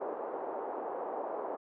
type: band-pass noise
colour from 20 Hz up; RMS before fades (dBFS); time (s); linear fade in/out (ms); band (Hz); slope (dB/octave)
pink; -38; 0-1.57; 20; 400 to 920; 24
effects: none